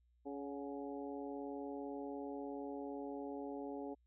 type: harmonic tone with a mistuned harmonic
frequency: 140.3 Hz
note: C#3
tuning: 21 cents sharp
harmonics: 2 / 3 / 4 / 5 / 6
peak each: -45 / -47 / -51 / -53 / -53 dBFS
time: 0.25-3.95 s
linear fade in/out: 20 ms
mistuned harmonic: 5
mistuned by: +56 cents
effects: added 60 Hz sine -70 dBFS peak until 4.06 s